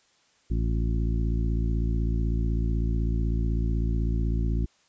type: harmonic tone with a mistuned harmonic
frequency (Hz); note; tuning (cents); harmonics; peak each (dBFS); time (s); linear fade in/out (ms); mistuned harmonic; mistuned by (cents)
56; A1; +31; 1 / 2 / 3 / 4 / 5 / 6; -24 / -30 / -34 / -36 / -38 / -40; 0.5-4.66; 10; 6; +70
effects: white hiss -64 dBFS RMS until 4.88 s + resampled to 16000 Hz